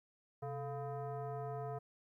sine tone with frequency modulation, 130.81 Hz, C3, in tune, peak -39 dBFS, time 0.42-1.79 s, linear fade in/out 10 ms, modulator 567 Hz, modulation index 1.3, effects 13-bit

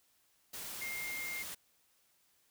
sine tone in noise, 2119 Hz, C7, 21 cents sharp, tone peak -39 dBFS, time 0.81-1.43 s, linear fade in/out 10 ms, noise white, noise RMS -44 dBFS, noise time 0.53-1.55 s, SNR +2 dB, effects white hiss -72 dBFS RMS until 2.5 s

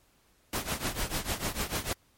pink noise with tremolo, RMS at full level -29 dBFS, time 0.53-1.93 s, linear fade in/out 2 ms, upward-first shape triangle, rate 6.7 Hz, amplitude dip 90%, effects pink hiss -66 dBFS RMS until 2.17 s + MP3 64 kbps

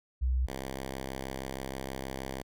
sine / 5% pulse tone pair in turn, 63.3 / 66.33 Hz, B1 / C2, +43 / +24 cents, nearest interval minor second, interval 81 cents, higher second, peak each -25 / -25 dBFS, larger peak neither, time 0.21-0.47 / 0.47-2.43 s, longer second, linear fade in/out 20 ms, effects none

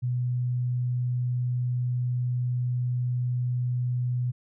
sine tone, 123.8 Hz, B2, 5 cents sharp, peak -24 dBFS, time 0.02-4.32 s, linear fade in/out 20 ms, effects none

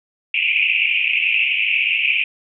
pink band-pass noise, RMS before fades -18 dBFS, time 0.34-2.24 s, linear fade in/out 5 ms, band 2300 to 2800 Hz, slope 96 dB/octave, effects none

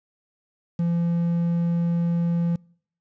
triangle tone with quantisation, 170.4 Hz, F3, 42 cents flat, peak -18 dBFS, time 0.79-2.56 s, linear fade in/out 5 ms, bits 8, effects noise-tail reverb RT60 0.6 s tail -26 dB re dry + resampled to 16000 Hz

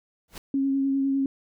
pink noise with exponential growth, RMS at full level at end -33 dBFS, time 0.28-0.38 s, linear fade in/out 2 ms, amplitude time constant 21 ms
sine tone with vibrato, 272.6 Hz, C#4, 29 cents flat, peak -21 dBFS, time 0.54-1.26 s, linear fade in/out 2 ms, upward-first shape sine, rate 9.9 Hz, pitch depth 16 cents each way
effects none

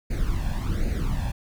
brown noise with flanger, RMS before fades -25 dBFS, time 0.1-1.32 s, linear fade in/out 10 ms, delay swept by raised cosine 0.45 to 1.19 ms, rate 1.3 Hz, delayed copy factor +0.75, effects none

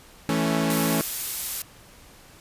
sawtooth chord, A major, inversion second, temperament equal with one note detuned, 164.81 / 219.1 / 277.2 Hz, E3 / A3 / C#4, 0 / -7 / 0 cents, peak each -22 dBFS, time 0.29-1.01 s, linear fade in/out 0 ms
blue noise, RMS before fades -28 dBFS, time 0.7-1.62 s, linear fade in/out 2 ms
effects pink hiss -50 dBFS RMS until 2.4 s + resampled to 32000 Hz

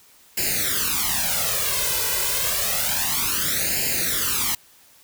white noise with flanger, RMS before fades -23 dBFS, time 0.37-4.55 s, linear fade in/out 5 ms, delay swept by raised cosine 0.42 to 2.02 ms, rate 0.29 Hz, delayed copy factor +1, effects white hiss -53 dBFS RMS until 5.03 s

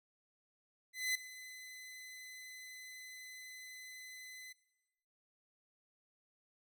sawtooth tone with ADSR envelope, 2022 Hz, B6, 40 cents sharp, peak -28 dBFS, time 0.93-4.53 s, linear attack 220 ms, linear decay 5 ms, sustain -18 dB, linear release 11 ms, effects noise-tail reverb RT60 1.0 s tail -18 dB re dry

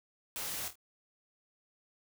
white noise with echo, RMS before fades -39 dBFS, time 0.36-0.68 s, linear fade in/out 0 ms, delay 25 ms, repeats 3, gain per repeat -8 dB, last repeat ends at 0.755 s, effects none

